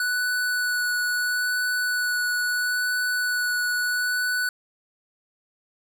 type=tone with vibrato; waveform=square; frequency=1480 Hz; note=F#6; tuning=in tune; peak=-23 dBFS; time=0-4.49 s; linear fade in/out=2 ms; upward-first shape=sine; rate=0.75 Hz; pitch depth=10 cents each way; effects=none